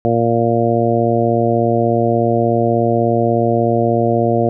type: harmonic tone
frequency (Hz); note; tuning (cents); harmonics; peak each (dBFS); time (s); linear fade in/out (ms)
116.54; A#2; 0; 1 / 2 / 3 / 4 / 5 / 6; -19 / -19 / -19 / -19 / -19 / -19; 0.05-4.49; 0
effects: none